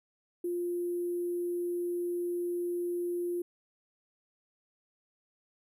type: tone with sample-and-hold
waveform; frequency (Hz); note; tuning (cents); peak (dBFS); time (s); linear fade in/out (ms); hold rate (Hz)
sine; 350; F4; +4; -30; 0.44-3.42; 5; 11025
effects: none